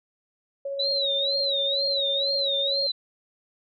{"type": "tone with tremolo", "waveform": "sine", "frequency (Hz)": 554.4, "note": "C#5", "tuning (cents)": 0, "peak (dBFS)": -27, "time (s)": [0.65, 2.87], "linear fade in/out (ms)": 5, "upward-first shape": "triangle", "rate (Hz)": 16, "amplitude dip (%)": 25}
{"type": "tone with vibrato", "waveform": "sine", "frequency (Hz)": 3892, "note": "B7", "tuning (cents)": -26, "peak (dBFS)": -23, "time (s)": [0.79, 2.92], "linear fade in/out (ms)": 10, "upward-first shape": "sine", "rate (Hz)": 2.1, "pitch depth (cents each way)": 140}
{"effects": []}